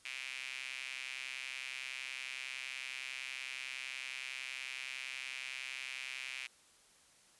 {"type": "tone with high-pass filter", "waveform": "sawtooth", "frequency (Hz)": 130.81, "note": "C3", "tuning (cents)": 0, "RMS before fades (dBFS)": -44, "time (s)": [0.05, 6.47], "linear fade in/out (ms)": 5, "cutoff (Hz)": 2400, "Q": 4.5, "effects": ["white hiss -65 dBFS RMS until 7.39 s", "resampled to 24000 Hz"]}